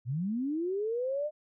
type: linear sweep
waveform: sine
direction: up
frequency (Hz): 110.7 to 615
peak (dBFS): -29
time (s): 0.05-1.31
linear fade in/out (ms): 50
effects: none